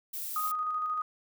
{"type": "noise", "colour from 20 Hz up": "violet", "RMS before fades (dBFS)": -37, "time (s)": [0.13, 0.52], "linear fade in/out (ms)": 10}
{"type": "tone with tremolo", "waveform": "sine", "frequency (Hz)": 1244.5, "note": "D#6", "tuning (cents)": 0, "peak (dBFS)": -28, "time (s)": [0.36, 1.02], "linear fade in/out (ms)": 2, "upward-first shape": "square", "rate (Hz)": 13, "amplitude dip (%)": 25}
{"effects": []}